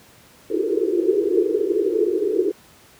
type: band-pass noise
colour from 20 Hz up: white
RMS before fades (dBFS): -20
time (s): 0.5-2.52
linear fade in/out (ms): 10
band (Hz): 330 to 450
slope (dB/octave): 96
effects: pink hiss -50 dBFS RMS until 2.99 s + high-pass 80 Hz 12 dB/octave